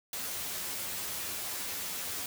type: noise with comb filter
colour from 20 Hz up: white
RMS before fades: -37 dBFS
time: 0.13-2.26 s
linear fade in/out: 2 ms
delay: 11 ms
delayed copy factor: +0.7
effects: none